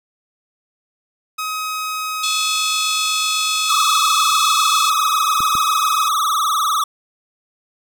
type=tone; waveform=sawtooth; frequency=1266 Hz; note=D#6; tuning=30 cents sharp; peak=-18 dBFS; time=1.38-6.09 s; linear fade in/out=10 ms
type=harmonic tone; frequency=860 Hz; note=A5; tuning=40 cents flat; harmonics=3 / 4 / 5 / 6 / 7 / 8 / 9 / 10; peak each=-25 / -22 / -27 / -28 / -29 / -32 / -31 / -29 dBFS; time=2.23-4.9 s; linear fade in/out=5 ms
type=tone with vibrato; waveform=square; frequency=1217 Hz; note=D#6; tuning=39 cents flat; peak=-16 dBFS; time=3.69-6.84 s; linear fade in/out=5 ms; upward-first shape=triangle; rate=20 Hz; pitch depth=160 cents each way
type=clicks; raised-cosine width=3 ms; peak=-18 dBFS; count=2; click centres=5.405 / 5.553 s
effects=none